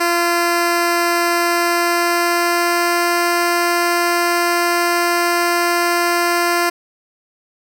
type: tone with pitch glide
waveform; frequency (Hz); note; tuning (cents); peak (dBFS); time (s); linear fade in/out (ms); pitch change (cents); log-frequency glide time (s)
10% pulse; 344.3 to 346.5; F4 to F4; -25 to -14; -6; 0-6.7; 10; +11; 1.29-3.1
effects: none